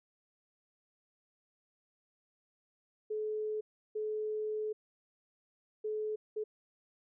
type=tone bursts at uneven times; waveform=sine; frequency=429 Hz; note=A4; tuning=44 cents flat; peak=-33 dBFS; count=4; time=3.1-3.61 / 3.95-4.73 / 5.84-6.16 / 6.36-6.44 s; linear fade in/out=10 ms; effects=none